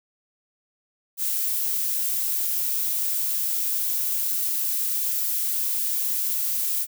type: noise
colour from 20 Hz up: violet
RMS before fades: -25 dBFS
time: 1.17-6.87 s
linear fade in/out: 50 ms
effects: none